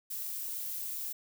violet noise with amplitude modulation, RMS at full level -36 dBFS, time 0.1-1.13 s, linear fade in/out 10 ms, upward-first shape sine, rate 272 Hz, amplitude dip 40%, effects none

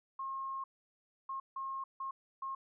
sine tone bursts at uneven times, 1075 Hz, C6, 47 cents sharp, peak -37 dBFS, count 5, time 0.19-0.64 / 1.29-1.4 / 1.56-1.84 / 2-2.11 / 2.42-2.55 s, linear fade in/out 5 ms, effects none

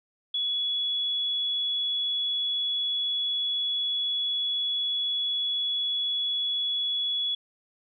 sine tone, 3386 Hz, G#7, 33 cents sharp, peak -25 dBFS, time 0.34-7.35 s, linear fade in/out 5 ms, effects none

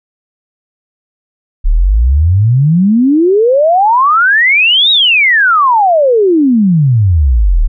sine exponential two-way sweep, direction up then down, 33.97 to 3862 to 33.97 Hz, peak -5 dBFS, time 1.64-7.68 s, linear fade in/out 20 ms, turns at 4.91 s, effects none

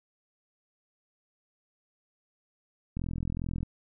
click train, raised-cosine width 5 ms, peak -21 dBFS, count 29, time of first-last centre 2.97-3.63 s, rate 42.4 Hz, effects none

